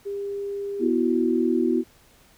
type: tone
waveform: sine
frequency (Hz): 401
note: G4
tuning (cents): +39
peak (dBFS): -27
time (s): 0.05-0.9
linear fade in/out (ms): 20
type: chord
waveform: sine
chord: B suspended fourth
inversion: none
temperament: equal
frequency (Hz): 246.9 / 329.6 / 370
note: B3 / E4 / F#4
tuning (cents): 0 / 0 / 0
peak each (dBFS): -23 / -23 / -24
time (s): 0.79-1.84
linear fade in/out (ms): 50
effects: pink hiss -56 dBFS RMS until 2.37 s